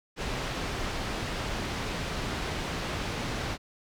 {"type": "low-pass noise", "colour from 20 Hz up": "pink", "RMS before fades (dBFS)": -33, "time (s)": [0.16, 3.58], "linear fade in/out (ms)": 50, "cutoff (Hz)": 4700, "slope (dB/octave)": 12, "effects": []}